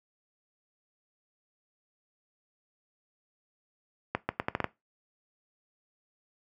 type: accelerating click train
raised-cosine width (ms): 0.5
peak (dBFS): -12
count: 7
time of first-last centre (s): 4.15-4.643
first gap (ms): 140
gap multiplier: 0.78
effects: noise-tail reverb RT60 0.2 s tail -18 dB re dry + high-pass 80 Hz 12 dB/octave